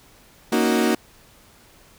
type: chord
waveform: 35% pulse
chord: D# minor seventh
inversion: second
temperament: equal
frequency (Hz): 233.1 / 277.2 / 311.1 / 370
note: A#3 / C#4 / D#4 / F#4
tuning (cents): 0 / 0 / 0 / 0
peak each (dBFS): -19 / -25 / -22 / -21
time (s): 0.52-0.95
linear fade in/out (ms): 5
effects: pink hiss -52 dBFS RMS until 1.98 s